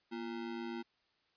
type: ring-modulated tone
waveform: square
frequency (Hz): 290.2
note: D4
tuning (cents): -21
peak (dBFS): -37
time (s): 0.11-0.83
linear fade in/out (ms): 20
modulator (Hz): 53.6
effects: white hiss -75 dBFS RMS until 1.36 s + resampled to 11025 Hz